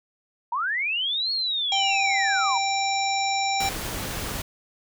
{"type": "linear two-way sweep", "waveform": "sine", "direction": "up then down", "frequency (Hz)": [898, 4358, 898], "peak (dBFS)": -23, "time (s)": [0.52, 2.58], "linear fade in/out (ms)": 5, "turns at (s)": 1.32}
{"type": "harmonic tone", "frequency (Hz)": 784, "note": "G5", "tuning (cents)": 0, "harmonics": [1, 3, 5, 7, 9], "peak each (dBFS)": [-24, -29, -31, -32, -34], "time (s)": [1.72, 3.69], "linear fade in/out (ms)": 2}
{"type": "noise", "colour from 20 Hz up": "pink", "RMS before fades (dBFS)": -31, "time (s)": [3.6, 4.42], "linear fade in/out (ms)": 5}
{"effects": []}